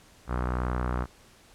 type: tone with low-pass filter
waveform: sawtooth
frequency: 61.74 Hz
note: B1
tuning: in tune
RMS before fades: -29 dBFS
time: 0.27-1.07 s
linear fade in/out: 50 ms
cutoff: 1300 Hz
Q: 2.8
effects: pink hiss -56 dBFS RMS until 1.54 s + low-pass 11000 Hz 12 dB/octave